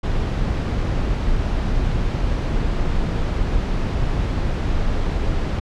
brown noise, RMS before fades -20 dBFS, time 0.03-5.6 s, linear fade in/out 10 ms, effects low-pass 5000 Hz 12 dB/octave

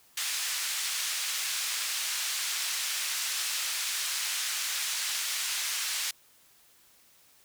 white band-pass noise, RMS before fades -32 dBFS, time 0.17-6.11 s, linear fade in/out 5 ms, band 1600 to 7900 Hz, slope 12 dB/octave, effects white hiss -61 dBFS RMS until 7.44 s

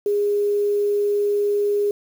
sine tone with quantisation, 410.2 Hz, G#4, 21 cents flat, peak -17 dBFS, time 0.06-1.91 s, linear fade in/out 2 ms, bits 7, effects none

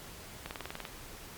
click train, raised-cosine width 0.3 ms, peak -22 dBFS, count 9, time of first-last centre 0.46-0.852 s, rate 20.4 Hz, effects pink hiss -48 dBFS RMS until 1.37 s + MP3 96 kbps

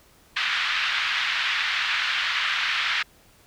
pink band-pass noise, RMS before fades -25 dBFS, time 0.36-3.03 s, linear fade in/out 10 ms, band 1400 to 3700 Hz, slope 24 dB/octave, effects pink hiss -56 dBFS RMS until 3.46 s

